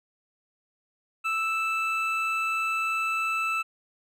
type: tone pair together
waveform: triangle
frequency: 1318.5 / 2637 Hz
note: E6 / E7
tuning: 0 / 0 cents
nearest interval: octave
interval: 1200 cents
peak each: -26 dBFS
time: 1.24-3.63 s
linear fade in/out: 20 ms
effects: none